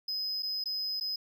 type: tone with dropouts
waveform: triangle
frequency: 5050 Hz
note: D#8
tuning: 25 cents sharp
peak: -30 dBFS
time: 0.08-1.16 s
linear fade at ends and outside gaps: 5 ms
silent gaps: 0.424-0.43 / 0.64-0.657 / 1-1.009 s
effects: none